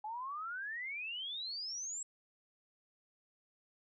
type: exponential sweep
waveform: sine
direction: up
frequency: 835 to 7740 Hz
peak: -39 dBFS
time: 0.04-2.03 s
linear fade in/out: 5 ms
effects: none